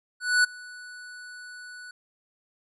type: tone with ADSR envelope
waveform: square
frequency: 1480 Hz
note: F#6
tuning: in tune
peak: -17 dBFS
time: 0.2-1.91 s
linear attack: 240 ms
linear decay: 11 ms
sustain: -24 dB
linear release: 3 ms
effects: resampled to 24000 Hz